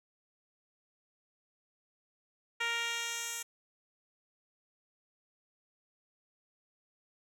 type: tone with band-pass filter sweep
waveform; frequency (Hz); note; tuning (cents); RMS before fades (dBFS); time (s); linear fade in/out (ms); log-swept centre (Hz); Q
10% pulse; 466.5; A#4; +1; -36; 2.6-3.43; 10; 2300 to 9000; 1
effects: none